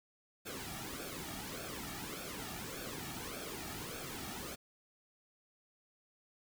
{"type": "noise with flanger", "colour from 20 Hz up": "pink", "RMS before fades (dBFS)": -44, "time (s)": [0.45, 4.56], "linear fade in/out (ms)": 20, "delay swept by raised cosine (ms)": [1, 2], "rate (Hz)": 1.7, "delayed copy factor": -0.7, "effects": []}